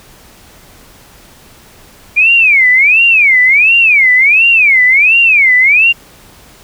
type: tone with vibrato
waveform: sine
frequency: 2349 Hz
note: D7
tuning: in tune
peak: -4 dBFS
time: 2.16-5.93 s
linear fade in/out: 20 ms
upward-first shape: sine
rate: 1.4 Hz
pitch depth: 290 cents each way
effects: pink hiss -40 dBFS RMS until 6.63 s